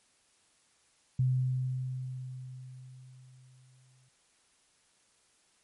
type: tone with exponential decay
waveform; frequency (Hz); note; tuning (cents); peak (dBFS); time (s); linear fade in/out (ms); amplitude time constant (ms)
sine; 128.5; C3; -31; -23; 1.19-4.09; 5; 630
effects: white hiss -68 dBFS RMS until 5.63 s + MP3 48 kbps